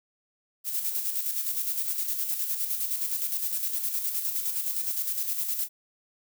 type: noise with tremolo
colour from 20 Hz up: violet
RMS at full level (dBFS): -28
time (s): 0.64-5.69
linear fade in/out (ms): 50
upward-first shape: square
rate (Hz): 9.7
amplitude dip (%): 45
effects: none